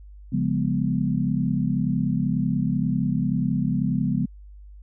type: chord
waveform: sine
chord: C# dominant seventh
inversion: none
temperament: equal with one note detuned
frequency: 138.59 / 174.61 / 204.9 / 246.9 Hz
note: C#3 / E#3 / G#3 / B3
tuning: 0 / 0 / -23 / 0 cents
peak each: -26 dBFS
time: 0.32-4.26 s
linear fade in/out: 10 ms
effects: added 50 Hz sine -41 dBFS peak until 4.82 s